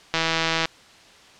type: click train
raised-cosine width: 0.2 ms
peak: -4 dBFS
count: 85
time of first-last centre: 0.14-0.655 s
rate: 163 Hz
effects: white hiss -49 dBFS RMS until 1.39 s + low-pass 5000 Hz 12 dB/octave